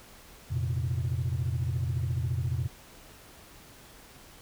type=chord; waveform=sine; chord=F suspended fourth; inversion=none; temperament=equal; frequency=87.31 / 116.54 / 130.81 Hz; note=F2 / Bb2 / C3; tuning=0 / 0 / 0 cents; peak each=-30 dBFS; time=0.5-2.68 s; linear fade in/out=20 ms; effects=tanh soft clip ceiling -22 dBFS + pink hiss -52 dBFS RMS until 4.41 s